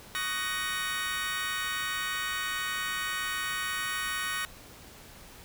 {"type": "chord", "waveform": "25% pulse", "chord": "D# minor seventh", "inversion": "third", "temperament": "just", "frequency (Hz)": [1120.1, 1244.5, 1493.4, 1866.8], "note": ["C#6", "D#6", "F#6", "A#6"], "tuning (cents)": [18, 0, 16, 2], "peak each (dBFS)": [-35, -35, -32, -30], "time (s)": [0.15, 4.45], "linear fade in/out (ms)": 0, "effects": ["pink hiss -50 dBFS RMS until 5.44 s"]}